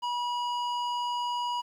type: tone with low-pass filter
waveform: square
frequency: 969 Hz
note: B5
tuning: 33 cents flat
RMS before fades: -31 dBFS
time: 0.02-1.62 s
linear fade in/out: 20 ms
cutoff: 4300 Hz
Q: 0.91
effects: 10-bit